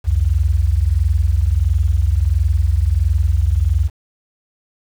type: tone pair together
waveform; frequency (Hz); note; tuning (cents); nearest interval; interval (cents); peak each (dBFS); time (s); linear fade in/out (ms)
sine; 64.13 / 85.6; C2 / F2; -34 / -34; perfect fourth; 500; -15 / -15; 0.04-3.9; 50
effects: 7-bit